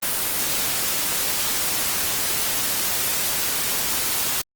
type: noise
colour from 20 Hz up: white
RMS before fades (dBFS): -23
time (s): 0.02-4.42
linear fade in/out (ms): 10
effects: Opus 24 kbps